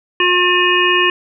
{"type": "harmonic tone", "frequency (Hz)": 358.5, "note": "F4", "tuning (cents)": 45, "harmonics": [1, 3, 5, 7, 8], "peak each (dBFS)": [-17, -17, -17, -17, -17], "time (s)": [0.2, 1.1], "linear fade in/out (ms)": 2, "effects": []}